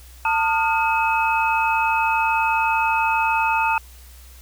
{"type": "tone cluster", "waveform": "sine", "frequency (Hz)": [897, 1230, 1416, 2561], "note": ["A5", "D#6", "F6", "D#7"], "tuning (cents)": [33, -20, 23, 49], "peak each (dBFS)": [-19, -27, -26, -23], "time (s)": [0.25, 3.78], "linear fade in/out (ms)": 2, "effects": ["added 62 Hz sine -42 dBFS peak until 4.41 s", "white hiss -49 dBFS RMS until 4.41 s"]}